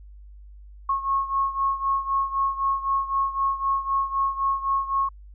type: beating tone pair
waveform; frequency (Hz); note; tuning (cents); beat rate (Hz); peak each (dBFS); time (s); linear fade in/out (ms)
sine; 1091 / 1094.9; C#6 / C#6; -28 / -22; 3.9; -23 / -27; 0.89-5.09; 5
effects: added 50 Hz sine -42 dBFS peak until 5.34 s